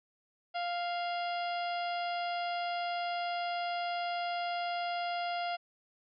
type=harmonic tone with a mistuned harmonic; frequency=698.5 Hz; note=F5; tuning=in tune; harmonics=1 / 2 / 3 / 4 / 5 / 6 / 7; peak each=-33 / -42 / -45 / -45 / -47 / -52 / -49 dBFS; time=0.54-5.57 s; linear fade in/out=20 ms; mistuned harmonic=5; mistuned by=-75 cents; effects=none